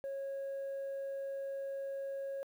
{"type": "tone", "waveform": "sine", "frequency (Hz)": 548, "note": "C#5", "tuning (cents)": -20, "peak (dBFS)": -35, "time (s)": [0.04, 2.43], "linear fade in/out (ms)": 0, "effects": ["tanh soft clip ceiling -36 dBFS", "11-bit"]}